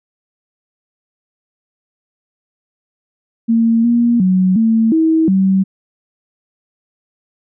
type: tone with pitch steps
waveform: sine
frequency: 228.5 / 236.8 / 185.8 / 224.5 / 321.3 / 191.4 Hz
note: A#3 / A#3 / F#3 / A3 / E4 / G3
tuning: -34 / +27 / +7 / +35 / -44 / -41 cents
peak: -9 dBFS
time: 3.48-5.64 s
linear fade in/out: 20 ms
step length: 360 ms
effects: none